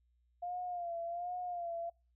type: tone with vibrato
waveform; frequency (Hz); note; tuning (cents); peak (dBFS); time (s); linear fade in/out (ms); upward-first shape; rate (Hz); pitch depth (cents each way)
sine; 698.5; F5; 0; -37; 0.42-1.9; 10; sine; 1.3; 59
effects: noise-tail reverb RT60 0.3 s tail -25 dB re dry + added 60 Hz sine -70 dBFS peak until 2.15 s